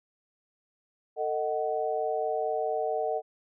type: chord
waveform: sine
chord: D# diminished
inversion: second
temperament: just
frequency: 448 / 622.3 / 746.7 Hz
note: A4 / D#5 / F#5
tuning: +31 / 0 / +16 cents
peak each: -31 dBFS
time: 1.16-3.22 s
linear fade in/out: 50 ms
effects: none